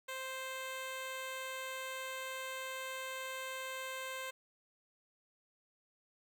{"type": "tone", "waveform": "10% pulse", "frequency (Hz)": 523.3, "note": "C5", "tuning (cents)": 0, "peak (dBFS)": -32, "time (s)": [0.08, 4.31], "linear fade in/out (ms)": 10, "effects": []}